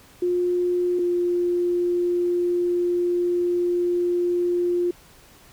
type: tone pair in turn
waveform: sine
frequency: 355.7 / 351.8 Hz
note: F4 / F4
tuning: +32 / +13 cents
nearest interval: unison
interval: 19 cents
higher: first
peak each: -19 dBFS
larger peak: neither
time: 0.22-0.99 / 0.99-4.91 s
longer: second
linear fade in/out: 5 ms
effects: pink hiss -51 dBFS RMS until 5.52 s